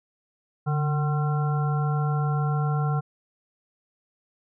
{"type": "harmonic tone with a mistuned harmonic", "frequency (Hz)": 151.2, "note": "D#3", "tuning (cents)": -49, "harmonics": [1, 3, 5, 7, 9], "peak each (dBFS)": [-22, -36, -33, -38, -35], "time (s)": [0.66, 3.01], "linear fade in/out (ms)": 20, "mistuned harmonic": 1, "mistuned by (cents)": -67, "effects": []}